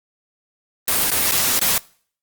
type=noise with dropouts; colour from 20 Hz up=white; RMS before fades=-18 dBFS; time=0.88-1.78 s; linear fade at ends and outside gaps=1 ms; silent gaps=1.104-1.116 / 1.311-1.32 / 1.592-1.614 s; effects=noise-tail reverb RT60 0.5 s tail -23 dB re dry + Opus 24 kbps